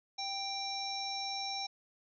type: harmonic tone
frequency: 786 Hz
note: G5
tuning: 4 cents sharp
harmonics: 1 / 3 / 5 / 7 / 8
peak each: -40 / -46 / -41 / -40 / -51 dBFS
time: 0.18-1.67 s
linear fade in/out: 10 ms
effects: none